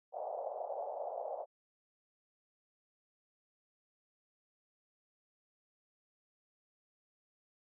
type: band-pass noise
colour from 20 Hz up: white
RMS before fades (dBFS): -41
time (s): 0.12-1.46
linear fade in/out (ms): 50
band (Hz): 540 to 750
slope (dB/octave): 48
effects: none